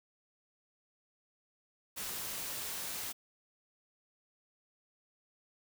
white noise, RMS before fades -40 dBFS, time 1.96-3.13 s, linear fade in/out 20 ms, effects none

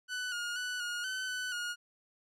sawtooth tone with pitch steps, 1494 / 1428 / 1486 / 1434 / 1519 / 1500 / 1435 Hz, F#6 / F6 / F#6 / F6 / F#6 / F#6 / F6, +16 / +38 / +7 / +45 / +45 / +23 / +47 cents, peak -31 dBFS, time 0.08-1.76 s, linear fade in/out 50 ms, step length 240 ms, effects low-pass 9000 Hz 12 dB/octave

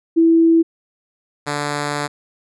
sine / 5% pulse tone pair in turn, 329.6 / 146.06 Hz, E4 / D3, 0 / -9 cents, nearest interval octave + major second, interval 1409 cents, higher first, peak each -9 dBFS, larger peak neither, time 0.16-0.63 / 1.46-2.08 s, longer second, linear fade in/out 20 ms, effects resampled to 24000 Hz

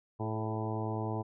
harmonic tone with a mistuned harmonic, 110 Hz, A2, in tune, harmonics 1 / 2 / 3 / 4 / 5 / 6 / 7 / 8 / 9, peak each -35 / -41 / -40 / -41 / -47 / -44 / -43 / -44 / -45 dBFS, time 0.19-1.23 s, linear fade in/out 20 ms, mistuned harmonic 4, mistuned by -30 cents, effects none

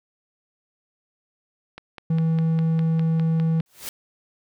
click train, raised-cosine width 0.3 ms, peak -21 dBFS, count 10, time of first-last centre 1.78-3.602 s, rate 4.94 Hz
triangle tone, 162.3 Hz, E3, 27 cents flat, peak -16 dBFS, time 2.1-3.61 s, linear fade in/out 5 ms
white noise with exponential growth, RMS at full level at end -29 dBFS, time 3.66-3.89 s, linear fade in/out 1 ms, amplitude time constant 48 ms
effects none

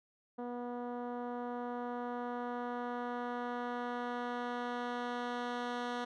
10% pulse tone with low-pass filter sweep, 243.1 Hz, B3, 27 cents flat, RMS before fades -39 dBFS, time 0.38-6.05 s, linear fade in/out 10 ms, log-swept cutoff 680 to 3900 Hz, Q 0.72, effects none

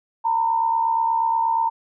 sine tone pair together, 910.6 / 979 Hz, A#5 / B5, -41 / -15 cents, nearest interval minor second, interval 126 cents, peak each -18 / -26 dBFS, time 0.24-1.7 s, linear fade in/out 20 ms, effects none

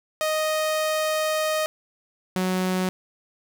sawtooth tone pair in turn, 622.3 / 185.01 Hz, D#5 / F#3, 0 / 0 cents, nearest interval octave + major sixth, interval 2100 cents, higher first, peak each -18 dBFS, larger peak neither, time 0.21-1.66 / 2.36-2.89 s, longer first, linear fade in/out 0 ms, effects none

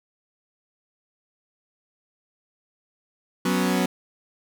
sawtooth chord, F# suspended fourth, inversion none, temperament equal, 185 / 246.9 / 277.2 Hz, F#3 / B3 / C#4, 0 / 0 / 0 cents, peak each -19 / -21 / -23 dBFS, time 3.45-3.86 s, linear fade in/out 5 ms, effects none

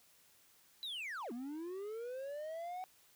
triangle linear two-way sweep, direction down then up, 4004 to 228.1 to 752 Hz, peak -39 dBFS, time 0.83-2.84 s, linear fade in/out 0 ms, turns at 1.32 s, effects white hiss -67 dBFS RMS until 3.15 s

